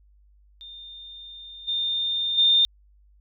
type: tone with level steps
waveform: sine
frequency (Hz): 3621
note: A7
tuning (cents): +49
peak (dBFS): -39 / -23 / -15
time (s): 0.61-2.65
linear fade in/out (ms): 0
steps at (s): 1.67 / 2.37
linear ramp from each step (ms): 20
effects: added 50 Hz sine -54 dBFS peak until 3.2 s